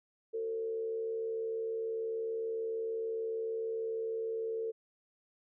sine tone with frequency modulation, 449.8 Hz, A4, 38 cents sharp, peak -33 dBFS, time 0.33-4.72 s, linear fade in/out 20 ms, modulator 73.4 Hz, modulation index 0.4, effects none

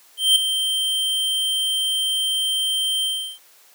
square tone with ADSR envelope, 3136 Hz, G7, in tune, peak -11 dBFS, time 0.17-3.39 s, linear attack 190 ms, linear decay 3 ms, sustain -9 dB, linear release 350 ms, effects white hiss -52 dBFS RMS until 3.74 s + high-pass 400 Hz 12 dB/octave

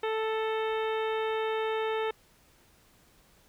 harmonic tone with a mistuned harmonic, 440 Hz, A4, in tune, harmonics 1 / 2 / 3 / 4 / 5 / 6 / 7 / 8, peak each -29 / -35 / -39 / -41 / -43 / -45 / -46 / -47 dBFS, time 0.03-2.11 s, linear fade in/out 5 ms, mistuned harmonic 8, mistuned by +71 cents, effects pink hiss -62 dBFS RMS until 3.48 s

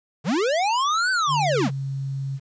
square linear two-way sweep, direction up then down, 123.7 to 1548 to 123.7 Hz, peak -20 dBFS, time 0.24-1.71 s, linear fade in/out 50 ms, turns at 1.11 s
sine tone with pitch glide, 146.83 to 136.21 Hz, D3 to C#3, 0 to -30 cents, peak -25 dBFS, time 1.27-2.4 s, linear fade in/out 50 ms, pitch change -130 cents, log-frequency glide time 1.39-1.71 s
effects resampled to 16000 Hz + 9-bit

